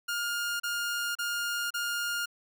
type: tone bursts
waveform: sawtooth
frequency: 1414 Hz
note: F6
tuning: 21 cents sharp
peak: -26 dBFS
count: 4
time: 0.08-2.259 s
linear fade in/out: 10 ms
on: 520 ms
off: 33 ms
effects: none